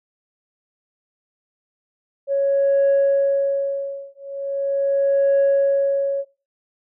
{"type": "tone with tremolo", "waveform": "sine", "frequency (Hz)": 554.4, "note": "C#5", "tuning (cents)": 0, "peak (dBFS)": -11, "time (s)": [2.27, 6.25], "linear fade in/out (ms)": 50, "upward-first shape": "triangle", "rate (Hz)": 0.4, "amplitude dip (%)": 100, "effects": ["noise-tail reverb RT60 0.4 s tail -23 dB re dry", "tanh soft clip ceiling -11 dBFS"]}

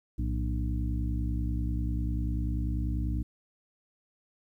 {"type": "harmonic tone with a mistuned harmonic", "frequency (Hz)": 60.2, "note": "B1", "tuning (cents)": -44, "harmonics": [1, 2, 3, 4, 5], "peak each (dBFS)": [-29, -34, -39, -40, -39], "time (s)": [0.18, 3.23], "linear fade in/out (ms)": 10, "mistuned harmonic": 2, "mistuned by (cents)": -150, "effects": ["11-bit"]}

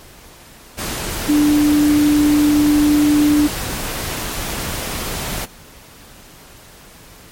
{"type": "tone in noise", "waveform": "sine", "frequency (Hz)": 296.1, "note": "D4", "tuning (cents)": 14, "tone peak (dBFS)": -10, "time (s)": [1.28, 3.48], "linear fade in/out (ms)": 20, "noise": "pink", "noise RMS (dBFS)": -24, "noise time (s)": [0.77, 5.46], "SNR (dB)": 11, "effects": ["pink hiss -42 dBFS RMS until 7.31 s", "MP3 64 kbps"]}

